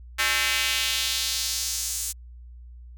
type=tone with high-pass filter sweep; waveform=square; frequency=120.6 Hz; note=B2; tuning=41 cents flat; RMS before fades=-26 dBFS; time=0.18-2.13 s; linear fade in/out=20 ms; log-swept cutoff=1800 to 7800 Hz; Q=1.6; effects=added 60 Hz sine -41 dBFS peak until 2.97 s